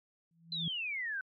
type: tone with exponential growth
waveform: sine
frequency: 166.1 Hz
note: E3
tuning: 13 cents sharp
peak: -32 dBFS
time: 0.31-0.68 s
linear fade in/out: 2 ms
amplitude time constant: 80 ms
type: exponential sweep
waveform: sine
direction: down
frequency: 4100 to 1502 Hz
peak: -34 dBFS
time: 0.52-1.21 s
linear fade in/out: 2 ms
effects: MP3 32 kbps